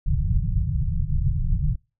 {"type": "low-pass noise", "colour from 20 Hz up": "pink", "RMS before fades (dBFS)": -22, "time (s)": [0.06, 1.76], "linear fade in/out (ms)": 10, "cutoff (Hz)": 170, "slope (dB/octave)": 96, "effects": ["noise-tail reverb RT60 0.3 s tail -26 dB re dry"]}